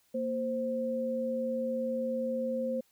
sine tone pair together, 233.1 / 523.3 Hz, A#3 / C5, 0 / 0 cents, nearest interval octave + major second, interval 1400 cents, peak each -34 / -31 dBFS, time 0.14-2.81 s, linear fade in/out 10 ms, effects white hiss -69 dBFS RMS until 2.91 s

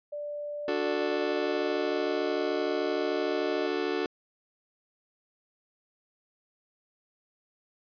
sine tone with pitch glide, 587.3 to 617.2 Hz, D5 to D#5, 0 to -14 cents, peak -33 dBFS, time 0.12-3.67 s, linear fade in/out 10 ms, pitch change +86 cents, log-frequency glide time 0.57-2.16 s
40% pulse chord, D major, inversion none, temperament just, 293.7 / 367.1 / 440.5 Hz, D4 / F#4 / A4, 0 / -14 / +2 cents, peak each -33 / -30 / -31 dBFS, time 0.68-4.06 s, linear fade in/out 2 ms
effects resampled to 11025 Hz

